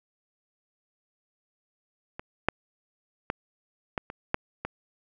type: clicks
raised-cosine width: 0.5 ms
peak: -21 / -6 / -12 / -13 / -22 / -8 / -16 dBFS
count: 7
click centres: 2.195 / 2.486 / 3.301 / 3.978 / 4.101 / 4.344 / 4.65 s
effects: none